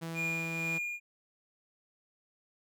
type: tone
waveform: sawtooth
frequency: 164.81 Hz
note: E3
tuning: in tune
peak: -33 dBFS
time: 0.01-0.79 s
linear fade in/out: 20 ms
type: tone with tremolo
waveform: triangle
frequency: 2422 Hz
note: D#7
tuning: 47 cents flat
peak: -29 dBFS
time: 0.14-1 s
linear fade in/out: 50 ms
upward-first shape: triangle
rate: 2.1 Hz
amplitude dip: 55%
effects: none